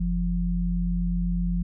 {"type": "tone pair together", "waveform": "sine", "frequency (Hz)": [46.21, 174.61], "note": ["F#1", "F3"], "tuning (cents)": [-1, 0], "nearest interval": "octave + major seventh", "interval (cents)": 2301, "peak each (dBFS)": -25, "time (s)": [0, 1.63], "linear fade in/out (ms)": 10, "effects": []}